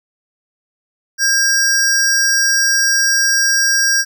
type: tone pair together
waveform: square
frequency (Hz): 1602 / 5642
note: G6 / F8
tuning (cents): +37 / +17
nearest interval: octave + minor seventh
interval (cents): 2180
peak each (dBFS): -15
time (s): 1.18-4.05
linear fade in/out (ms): 50
effects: none